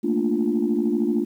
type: chord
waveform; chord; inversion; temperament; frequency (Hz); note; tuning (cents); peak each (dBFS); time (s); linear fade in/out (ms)
sine; Bb major seventh; third; equal; 220 / 233.1 / 293.7 / 349.2; A3 / Bb3 / D4 / F4; 0 / 0 / 0 / 0; -24; 0.03-1.25; 20
effects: tanh soft clip ceiling -11 dBFS + 9-bit